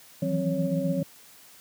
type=tone cluster; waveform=sine; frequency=162.7 / 170.2 / 186.1 / 266.5 / 557 Hz; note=E3 / F3 / F#3 / C4 / C#5; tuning=-22 / -44 / +10 / +32 / +8 cents; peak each=-30 dBFS; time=0.22-1.03 s; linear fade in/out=5 ms; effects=white hiss -52 dBFS RMS until 1.6 s + high-pass 100 Hz 12 dB/octave